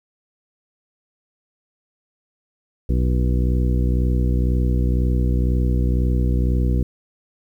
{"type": "harmonic tone with a mistuned harmonic", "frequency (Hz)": 62, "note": "B1", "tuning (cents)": 7, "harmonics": [1, 2, 3, 4, 5, 6, 8], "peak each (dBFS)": [-17, -23, -27, -29, -31, -33, -35], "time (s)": [2.89, 6.83], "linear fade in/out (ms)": 5, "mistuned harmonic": 8, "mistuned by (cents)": -46, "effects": ["9-bit"]}